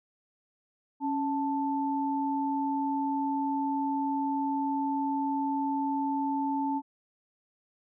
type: tone pair together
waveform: sine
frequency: 276.7 / 880 Hz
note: C#4 / A5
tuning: -3 / 0 cents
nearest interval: octave + minor sixth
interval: 2003 cents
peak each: -29 / -30 dBFS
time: 1-6.82 s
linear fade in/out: 50 ms
effects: none